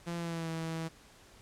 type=tone with pitch glide; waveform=sawtooth; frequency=170.7 to 162.9 Hz; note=F3 to E3; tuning=-39 to -20 cents; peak=-31 dBFS; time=0.06-0.89 s; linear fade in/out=20 ms; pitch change=-81 cents; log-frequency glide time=0.17-0.49 s; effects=pink hiss -58 dBFS RMS until 1.41 s + low-pass 10000 Hz 12 dB/octave